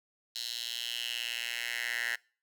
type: tone with high-pass filter sweep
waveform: 10% pulse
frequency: 118.6 Hz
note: A#2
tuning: 30 cents sharp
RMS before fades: -36 dBFS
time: 0.35-2.16 s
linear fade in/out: 10 ms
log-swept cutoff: 4000 to 1800 Hz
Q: 3.8
effects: noise-tail reverb RT60 0.4 s tail -24 dB re dry